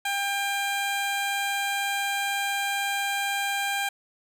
15% pulse tone with vibrato, 798 Hz, G5, 31 cents sharp, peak -19 dBFS, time 0.05-3.89 s, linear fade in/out 5 ms, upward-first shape triangle, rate 20 Hz, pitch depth 12 cents each way, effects none

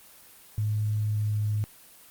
sine tone with pitch glide, 106.3 to 105.5 Hz, G#2 to G#2, +41 to +28 cents, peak -24 dBFS, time 0.58-1.64 s, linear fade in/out 0 ms, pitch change -13 cents, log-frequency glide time 1.04-1.4 s, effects white hiss -52 dBFS RMS until 2.1 s + Opus 24 kbps

